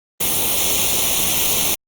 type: noise with comb filter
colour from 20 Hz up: white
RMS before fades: -18 dBFS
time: 0.2-1.75 s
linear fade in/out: 10 ms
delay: 0.31 ms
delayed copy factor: +0.75
effects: Opus 32 kbps